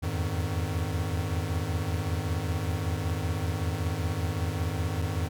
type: tone cluster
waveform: square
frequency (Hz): 81.4 / 86.6 / 102.7 / 154.7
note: E2 / F2 / G#2 / D#3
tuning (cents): -21 / -14 / -19 / -10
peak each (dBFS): -36 / -32 / -33 / -36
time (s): 0.02-5.29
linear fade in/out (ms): 20
effects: none